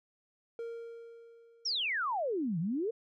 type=tone with exponential decay; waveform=triangle; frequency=463.8 Hz; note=A#4; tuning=9 cents flat; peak=-34 dBFS; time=0.59-2.3 s; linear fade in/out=1 ms; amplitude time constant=370 ms
type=exponential two-way sweep; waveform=sine; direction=down then up; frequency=5800 to 154.4 to 481.7 Hz; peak=-30 dBFS; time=1.65-2.91 s; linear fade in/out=10 ms; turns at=2.59 s
effects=none